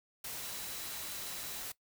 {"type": "tone in noise", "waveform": "sine", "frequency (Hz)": 3951, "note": "B7", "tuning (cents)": 0, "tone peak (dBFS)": -52, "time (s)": [0.42, 1.6], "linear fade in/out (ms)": 5, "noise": "white", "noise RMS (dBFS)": -42, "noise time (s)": [0.24, 1.72], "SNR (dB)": -13, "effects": ["noise-tail reverb RT60 0.1 s tail -19 dB re dry"]}